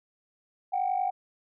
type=tone pair together; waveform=sine; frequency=733.4 / 784 Hz; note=F#5 / G5; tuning=-15 / 0 cents; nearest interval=minor second; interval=115 cents; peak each=-27 dBFS; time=0.72-1.11 s; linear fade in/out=20 ms; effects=tanh soft clip ceiling -19 dBFS